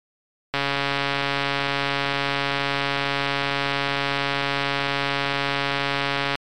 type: click train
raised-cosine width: 0.3 ms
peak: -6 dBFS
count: 815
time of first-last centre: 0.54-6.354 s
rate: 140 Hz
effects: MP3 96 kbps